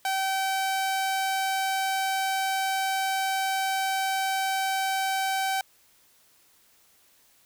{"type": "tone", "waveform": "sawtooth", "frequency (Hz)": 770, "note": "G5", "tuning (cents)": -31, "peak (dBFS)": -21, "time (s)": [0.05, 5.61], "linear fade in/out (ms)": 2, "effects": ["white hiss -61 dBFS RMS until 7.45 s"]}